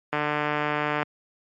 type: click train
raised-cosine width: 0.5 ms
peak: -10 dBFS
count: 135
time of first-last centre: 0.13-1.029 s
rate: 149 Hz
effects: high-pass 150 Hz 12 dB/octave + MP3 64 kbps